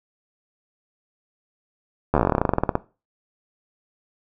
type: slowing click train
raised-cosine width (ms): 1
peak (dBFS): -4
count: 21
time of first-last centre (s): 2.14-2.754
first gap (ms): 12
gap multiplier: 1.09
effects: noise-tail reverb RT60 0.3 s tail -18 dB re dry